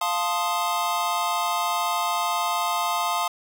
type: chord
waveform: square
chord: F dominant seventh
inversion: none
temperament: equal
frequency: 698.5 / 880 / 1046.5 / 1244.5 Hz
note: F5 / A5 / C6 / Eb6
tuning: 0 / 0 / 0 / 0 cents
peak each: -29 dBFS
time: 0.01-3.28 s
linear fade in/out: 5 ms
effects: none